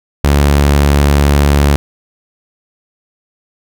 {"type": "tone", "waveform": "sawtooth", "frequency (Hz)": 71.6, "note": "D2", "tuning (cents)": -43, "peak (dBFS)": -3, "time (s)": [0.24, 1.76], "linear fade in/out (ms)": 0, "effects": []}